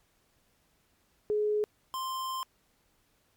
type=tone pair in turn; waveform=sine / square; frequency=421.2 / 1046.4 Hz; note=G#4 / C6; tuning=+24 / 0 cents; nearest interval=octave + major third; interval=1576 cents; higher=second; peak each=-25 / -33 dBFS; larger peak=first; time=1.3-1.64 / 1.94-2.43 s; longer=second; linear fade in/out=0 ms; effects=pink hiss -70 dBFS RMS until 3.36 s + MP3 96 kbps